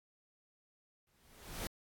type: noise with exponential growth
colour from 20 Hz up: pink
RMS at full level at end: -38 dBFS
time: 1.07-1.67 s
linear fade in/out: 1 ms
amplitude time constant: 130 ms
effects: AAC 64 kbps